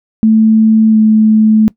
sine tone with pitch glide, 220 to 217.2 Hz, A3 to A3, 0 to -22 cents, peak -4 dBFS, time 0.23-1.68 s, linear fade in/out 0 ms, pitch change -22 cents, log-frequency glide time 0.9-0.97 s, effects noise-tail reverb RT60 0.1 s tail -21 dB re dry

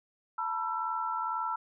sine tone cluster, 889 / 971 / 1340 Hz, A5 / B5 / E6, +18 / -30 / +28 cents, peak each -36 / -35 / -33 dBFS, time 0.38-1.56 s, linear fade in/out 5 ms, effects none

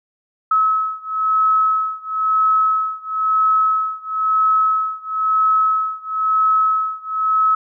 sine beating tone pair, 1289 / 1290 Hz, E6 / E6, -39 / -38 cents, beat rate 1 Hz, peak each -17 / -18 dBFS, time 0.51-7.55 s, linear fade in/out 5 ms, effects none

